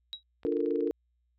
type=tone with exponential decay; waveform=sine; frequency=3850 Hz; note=B7; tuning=45 cents flat; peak=-31 dBFS; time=0.13-0.23 s; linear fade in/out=0 ms; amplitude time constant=20 ms
type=clicks; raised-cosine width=0.3 ms; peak=-37 dBFS; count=10; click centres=0.433 / 0.467 / 0.523 / 0.569 / 0.605 / 0.66 / 0.708 / 0.758 / 0.807 / 0.874 s
type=chord; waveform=sine; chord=Bb major seventh; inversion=first; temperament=equal; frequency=293.7 / 349.2 / 440 / 466.2 Hz; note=D4 / F4 / A4 / Bb4; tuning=0 / 0 / 0 / 0 cents; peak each=-32 dBFS; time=0.45-0.91 s; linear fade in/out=0 ms
effects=added 60 Hz sine -70 dBFS peak until 1.38 s